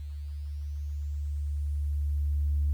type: tone with level ramp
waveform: sine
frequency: 72.9 Hz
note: D2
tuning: 12 cents flat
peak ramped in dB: -35 to -22 dBFS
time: 0-2.73 s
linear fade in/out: 0 ms
effects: tanh soft clip ceiling -19 dBFS + 10-bit